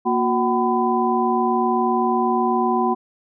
sine tone cluster, 236 / 363.9 / 757 / 1004 Hz, A#3 / F#4 / F#5 / B5, +22 / -29 / +39 / +28 cents, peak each -22 dBFS, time 0.05-2.95 s, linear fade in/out 20 ms, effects none

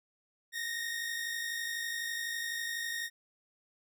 sawtooth tone pair together, 1812.7 / 1864.7 Hz, A#6 / A#6, -49 / 0 cents, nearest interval unison, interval 49 cents, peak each -38 / -32 dBFS, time 0.52-3.1 s, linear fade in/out 50 ms, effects none

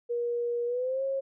sine tone with pitch glide, 476.7 to 541.3 Hz, A#4 to C#5, +39 to -41 cents, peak -27 dBFS, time 0.09-1.21 s, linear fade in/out 20 ms, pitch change +220 cents, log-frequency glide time 0.66-1.03 s, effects none

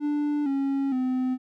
triangle tone with pitch steps, 294.2 / 274.5 / 256.1 Hz, D4 / C#4 / C4, +3 / -17 / -37 cents, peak -21 dBFS, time 0-1.38 s, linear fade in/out 50 ms, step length 460 ms, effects none

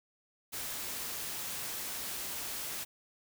white noise, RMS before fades -39 dBFS, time 0.52-2.85 s, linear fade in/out 20 ms, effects none

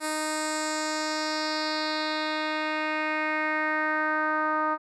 10% pulse tone with low-pass filter sweep, 309 Hz, D#4, 12 cents flat, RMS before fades -28 dBFS, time 0-4.78 s, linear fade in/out 50 ms, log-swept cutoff 10000 to 1200 Hz, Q 2.9, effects none

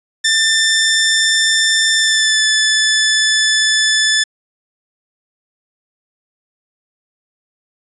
15% pulse tone with pitch glide, 1783 to 1742.3 Hz, A6 to A6, +22 to -17 cents, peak -5 dBFS, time 0.24-4.24 s, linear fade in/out 10 ms, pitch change -39 cents, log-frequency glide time 1.95-2.46 s, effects resampled to 24000 Hz

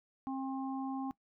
harmonic tone, 266.7 Hz, C4, 33 cents sharp, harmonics 1 / 3 / 4, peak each -36 / -42 / -47 dBFS, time 0.27-1.11 s, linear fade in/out 0 ms, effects noise-tail reverb RT60 0.1 s tail -20 dB re dry

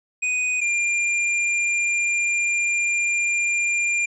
square tone pair in turn, 2489 / 2395 Hz, D#7 / D7, 0 / +33 cents, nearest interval minor second, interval 67 cents, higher first, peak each -21 / -20 dBFS, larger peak second, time 0.22-0.61 / 0.61-4.06 s, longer second, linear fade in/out 10 ms, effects resampled to 24000 Hz

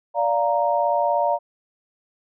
sine chord, Bb major, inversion first, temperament just, 582.7 / 699.2 / 932.3 Hz, D5 / F5 / Bb5, -14 / +2 / 0 cents, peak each -22 dBFS, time 0.14-1.39 s, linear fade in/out 50 ms, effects none

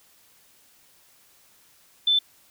sine tone, 3526 Hz, A7, 3 cents sharp, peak -17 dBFS, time 2.07-2.19 s, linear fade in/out 5 ms, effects white hiss -58 dBFS RMS until 2.5 s

